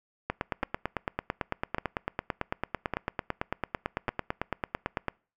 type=two click trains; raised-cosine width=0.5 ms; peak=-13 / -14 dBFS; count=44 / 4; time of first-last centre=0.3-5.083 / 0.63-4.09 s; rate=8.99 / 0.867 Hz; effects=noise-tail reverb RT60 0.4 s tail -26 dB re dry